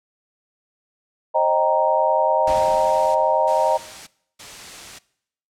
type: chord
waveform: sine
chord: C minor seventh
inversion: none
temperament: equal with one note detuned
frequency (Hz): 532.1 / 622.3 / 784 / 932.3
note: C5 / Eb5 / G5 / Bb5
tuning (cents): +29 / 0 / 0 / 0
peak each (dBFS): -23 / -19 / -23 / -19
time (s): 1.34-3.78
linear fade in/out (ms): 20
type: noise with exponential decay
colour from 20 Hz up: pink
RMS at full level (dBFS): -30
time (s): 2.47-3.95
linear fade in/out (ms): 5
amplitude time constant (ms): 320
type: noise bursts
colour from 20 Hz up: white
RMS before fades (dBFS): -37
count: 3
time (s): 2.55-4.99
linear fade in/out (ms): 10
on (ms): 600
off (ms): 320
effects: noise-tail reverb RT60 0.7 s tail -21 dB re dry + low-pass 8000 Hz 12 dB/octave